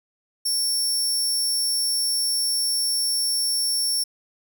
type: tone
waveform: 25% pulse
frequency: 5460 Hz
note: F8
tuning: 40 cents flat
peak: -16 dBFS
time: 0.45-4.04 s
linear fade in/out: 10 ms
effects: none